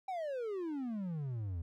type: exponential sweep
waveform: triangle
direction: down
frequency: 784 to 79.9 Hz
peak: -34 dBFS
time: 0.08-1.62 s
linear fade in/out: 5 ms
effects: none